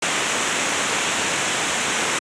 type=noise with comb filter; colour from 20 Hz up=pink; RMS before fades=-21 dBFS; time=0.02-2.19 s; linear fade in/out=5 ms; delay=0.21 ms; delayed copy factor=-0.5; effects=high-pass 200 Hz 12 dB/octave + resampled to 22050 Hz